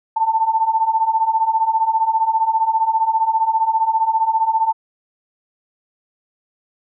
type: beating tone pair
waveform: sine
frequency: 880 / 895 Hz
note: A5 / A5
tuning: 0 / +29 cents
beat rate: 15 Hz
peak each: -19 / -16 dBFS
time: 0.16-4.73 s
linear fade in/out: 10 ms
effects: none